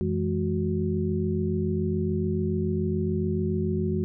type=tone cluster; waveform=sine; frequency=90.9 / 164.8 / 211.8 / 368 Hz; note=F#2 / E3 / G#3 / F#4; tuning=-30 / 0 / +34 / -9 cents; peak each=-29 dBFS; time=0.01-4.04 s; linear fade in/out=0 ms; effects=none